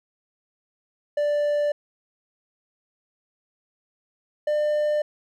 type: tone pair in turn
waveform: triangle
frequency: 587.3 / 598.9 Hz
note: D5 / D5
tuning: 0 / +34 cents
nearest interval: unison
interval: 34 cents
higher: second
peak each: -18 dBFS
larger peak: neither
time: 1.17-1.72 / 4.47-5.02 s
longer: neither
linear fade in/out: 5 ms
effects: none